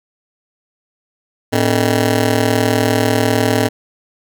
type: ring-modulated tone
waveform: 15% pulse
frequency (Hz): 178.8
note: F3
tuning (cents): +41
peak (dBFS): -3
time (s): 1.52-3.69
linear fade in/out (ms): 20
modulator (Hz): 69.4
effects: none